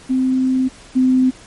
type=tone pair in turn; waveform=sine; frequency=259.4 / 257.5 Hz; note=C4 / C4; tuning=-15 / -28 cents; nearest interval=unison; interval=13 cents; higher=first; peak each=-13 / -10 dBFS; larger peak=second; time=0.09-0.69 / 0.95-1.31 s; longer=first; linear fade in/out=20 ms; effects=pink hiss -42 dBFS RMS until 1.46 s + MP3 48 kbps